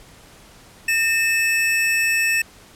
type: tone pair together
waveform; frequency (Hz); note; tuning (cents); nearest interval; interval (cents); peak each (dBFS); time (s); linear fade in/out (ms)
square; 1820 / 2609; A#6 / E7; -42 / -18; tritone; 624; -22 / -19; 0.88-2.42; 5
effects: pink hiss -47 dBFS RMS until 2.75 s + low-pass 12000 Hz 12 dB/octave